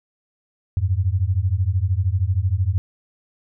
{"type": "beating tone pair", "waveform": "sine", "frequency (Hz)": [87.31, 100.31], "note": ["F2", "G2"], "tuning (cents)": [0, 40], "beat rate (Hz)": 13, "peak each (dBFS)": [-20, -20], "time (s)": [0.77, 2.78], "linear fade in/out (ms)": 0, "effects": []}